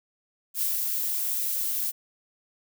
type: noise with ADSR envelope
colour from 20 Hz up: violet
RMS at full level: -26 dBFS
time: 0.54-1.92 s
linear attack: 68 ms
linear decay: 180 ms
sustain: -2 dB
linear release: 30 ms
effects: none